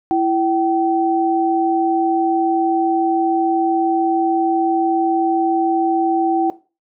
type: tone pair together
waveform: sine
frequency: 332.6 / 769 Hz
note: E4 / G5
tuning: +16 / -33 cents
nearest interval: octave + minor third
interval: 1451 cents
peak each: -16 dBFS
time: 0.11-6.5 s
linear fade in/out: 0 ms
effects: noise-tail reverb RT60 0.3 s tail -17 dB re dry